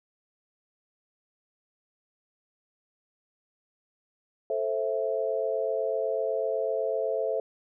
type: chord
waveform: sine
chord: A minor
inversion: none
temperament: just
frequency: 440 / 528 / 660 Hz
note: A4 / C5 / E5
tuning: 0 / +16 / +2 cents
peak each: -30 dBFS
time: 4.5-7.4 s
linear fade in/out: 2 ms
effects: none